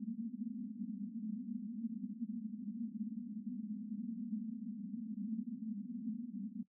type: band-pass noise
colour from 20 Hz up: white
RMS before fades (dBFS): -43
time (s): 0-6.63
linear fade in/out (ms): 10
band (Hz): 200 to 240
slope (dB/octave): 96
effects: noise-tail reverb RT60 0.1 s tail -18 dB re dry